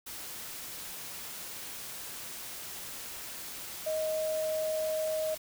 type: tone in noise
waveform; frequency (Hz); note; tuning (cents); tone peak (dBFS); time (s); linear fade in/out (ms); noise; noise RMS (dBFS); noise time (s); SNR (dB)
sine; 627; D#5; +13; -29; 3.86-5.35; 10; white; -42; 0.06-5.38; +10
effects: none